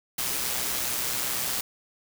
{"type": "noise with amplitude modulation", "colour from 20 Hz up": "white", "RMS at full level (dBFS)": -27, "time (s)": [0.18, 1.61], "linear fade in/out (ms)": 5, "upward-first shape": "sine", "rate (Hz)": 125, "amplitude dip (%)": 40, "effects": []}